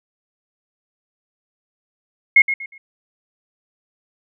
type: tone with echo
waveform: sine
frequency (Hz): 2159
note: C#7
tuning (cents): -46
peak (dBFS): -6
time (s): 2.36-2.42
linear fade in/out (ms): 5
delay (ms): 120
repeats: 3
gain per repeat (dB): -11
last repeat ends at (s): 2.78
effects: none